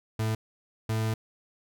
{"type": "tone pair in turn", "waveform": "40% pulse", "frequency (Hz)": [110, 110.46], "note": ["A2", "A2"], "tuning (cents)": [0, 7], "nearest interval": "unison", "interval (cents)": 7, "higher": "second", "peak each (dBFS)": -25, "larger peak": "neither", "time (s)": [[0.19, 0.35], [0.89, 1.14]], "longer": "second", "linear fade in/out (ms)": 5, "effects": []}